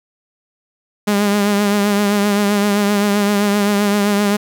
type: tone with vibrato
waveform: sawtooth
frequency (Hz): 204.2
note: G#3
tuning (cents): -29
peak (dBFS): -9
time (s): 1.07-4.37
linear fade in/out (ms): 10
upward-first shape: triangle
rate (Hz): 7.7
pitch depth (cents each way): 45
effects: 7-bit